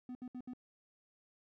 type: tone bursts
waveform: triangle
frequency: 250 Hz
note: B3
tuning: 21 cents sharp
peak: -40 dBFS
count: 4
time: 0.09-0.535 s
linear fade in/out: 2 ms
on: 61 ms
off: 67 ms
effects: none